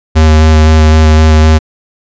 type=tone with vibrato; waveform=square; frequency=78.2 Hz; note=D#2; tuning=9 cents sharp; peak=-3 dBFS; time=0.15-1.59 s; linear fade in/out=20 ms; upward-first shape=square; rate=3.9 Hz; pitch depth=11 cents each way; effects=resampled to 16000 Hz